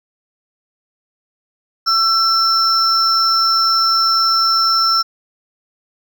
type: tone pair together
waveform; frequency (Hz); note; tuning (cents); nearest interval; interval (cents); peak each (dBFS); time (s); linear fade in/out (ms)
triangle; 1341 / 5364; E6 / E8; +29 / +29; 2 octaves; 2400; -13; 1.86-5.03; 20
effects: none